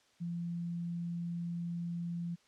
sine tone, 171.3 Hz, F3, 33 cents flat, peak -35 dBFS, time 0.2-2.36 s, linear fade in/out 20 ms, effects white hiss -68 dBFS RMS until 2.47 s + low-pass 6000 Hz 12 dB/octave

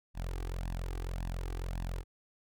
sawtooth tone with flanger, 43.66 Hz, F1, in tune, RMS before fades -37 dBFS, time 0.14-2.04 s, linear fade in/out 50 ms, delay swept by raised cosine 1.1 to 2.6 ms, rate 1.8 Hz, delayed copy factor +0.85, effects none

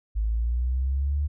sine linear sweep, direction up, 52.1 to 74.2 Hz, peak -22 dBFS, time 0.15-1.28 s, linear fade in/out 20 ms, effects none

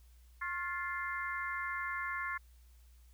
harmonic tone with a mistuned harmonic, 349.1 Hz, F4, 1 cent flat, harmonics 3 / 4 / 5 / 6, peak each -40 / -42 / -40 / -42 dBFS, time 0.41-2.38 s, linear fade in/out 10 ms, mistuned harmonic 3, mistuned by +51 cents, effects added 60 Hz sine -57 dBFS peak until 3.13 s + white hiss -71 dBFS RMS until 3.13 s

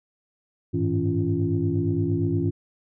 sine tone cluster, 98.7 / 107.3 / 159.9 / 279 / 346.1 Hz, G2 / A2 / D#3 / C#4 / F4, +12 / -43 / +48 / +11 / -16 cents, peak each -27 dBFS, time 0.73-2.51 s, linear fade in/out 20 ms, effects tanh soft clip ceiling -10 dBFS

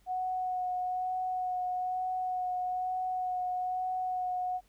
sine tone with vibrato, 735 Hz, F#5, 12 cents flat, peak -30 dBFS, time 0.06-4.61 s, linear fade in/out 50 ms, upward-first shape sine, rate 1.1 Hz, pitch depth 14 cents each way, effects added 48 Hz sine -64 dBFS peak until 4.68 s + pink hiss -69 dBFS RMS until 4.68 s

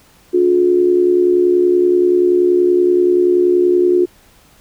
sine tone with amplitude modulation, 358.1 Hz, F4, 43 cents sharp, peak -6 dBFS, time 0.33-4.06 s, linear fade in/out 20 ms, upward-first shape sine, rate 70.5 Hz, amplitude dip 65%, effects pink hiss -49 dBFS RMS until 4.6 s

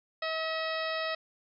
harmonic tone, 641 Hz, E5, 49 cents flat, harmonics 1 / 2 / 3 / 4 / 5 / 6 / 7 / 8, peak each -34 / -37 / -37 / -41 / -45 / -41 / -46 / -44 dBFS, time 0.22-1.15 s, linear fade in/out 5 ms, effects none

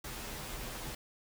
pink noise with comb filter, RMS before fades -42 dBFS, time 0.04-0.95 s, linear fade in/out 5 ms, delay 11 ms, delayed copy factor -0.8, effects none

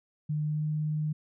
sine tone with pitch glide, 151.2 to 152.87 Hz, D#3 to D#3, -49 to -30 cents, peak -27 dBFS, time 0.29-1.13 s, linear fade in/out 10 ms, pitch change +19 cents, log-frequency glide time 0.44-0.66 s, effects none

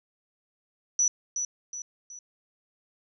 sine tone with echo, 5920 Hz, F#8, in tune, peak -20 dBFS, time 0.99-1.08 s, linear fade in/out 2 ms, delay 370 ms, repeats 3, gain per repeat -7 dB, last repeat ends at 2.19 s, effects none

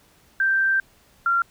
sine tone pair in turn, 1568 / 1378.9 Hz, G6 / F6, 0 / -22 cents, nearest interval major second, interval 222 cents, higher first, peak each -17 dBFS, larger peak neither, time 0.4-0.8 / 1.26-1.42 s, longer first, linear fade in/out 2 ms, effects pink hiss -57 dBFS RMS until 1.5 s

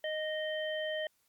harmonic tone, 620 Hz, D#5, 6 cents flat, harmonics 1 / 3 / 5, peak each -34 / -39 / -41 dBFS, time 0.04-1.07 s, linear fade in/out 2 ms, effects white hiss -73 dBFS RMS until 1.28 s + MP3 96 kbps

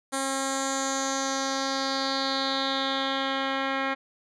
10% pulse tone with low-pass filter sweep, 269.8 Hz, C#4, 47 cents flat, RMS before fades -28 dBFS, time 0.12-3.95 s, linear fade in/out 20 ms, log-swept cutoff 8900 to 2500 Hz, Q 4.2, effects none

